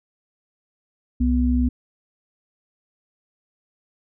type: tone pair together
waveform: sine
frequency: 65.41 / 247 Hz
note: C2 / B3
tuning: 0 / 0 cents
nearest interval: octave + major seventh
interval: 2300 cents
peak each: -19 dBFS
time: 1.2-1.69 s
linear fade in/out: 10 ms
effects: none